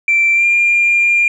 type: tone with pitch glide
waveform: sine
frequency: 2346 to 2398 Hz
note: D7 to D7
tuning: -2 to +36 cents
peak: -8 dBFS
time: 0.08-1.28 s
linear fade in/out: 2 ms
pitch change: +38 cents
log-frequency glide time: 0.34-0.46 s
effects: tanh soft clip ceiling -5 dBFS